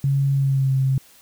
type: tone with pitch glide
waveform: sine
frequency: 138.3 to 133.43 Hz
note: C#3 to C3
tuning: -4 to +34 cents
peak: -16 dBFS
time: 0.04-0.98 s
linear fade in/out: 2 ms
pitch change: -62 cents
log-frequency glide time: 0.32-0.72 s
effects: white hiss -51 dBFS RMS until 1.21 s